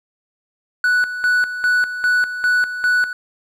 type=tone with tremolo; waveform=triangle; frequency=1480 Hz; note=F#6; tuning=in tune; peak=-11 dBFS; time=0.84-3.13 s; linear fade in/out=2 ms; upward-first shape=square; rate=2.5 Hz; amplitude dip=70%; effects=none